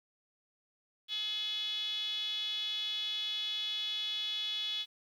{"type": "tone with band-pass filter", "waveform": "5% pulse", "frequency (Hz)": 424.7, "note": "G#4", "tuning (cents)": 39, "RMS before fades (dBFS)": -36, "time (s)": [1.08, 4.86], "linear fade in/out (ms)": 50, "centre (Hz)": 3400, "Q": 9.6, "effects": ["11-bit"]}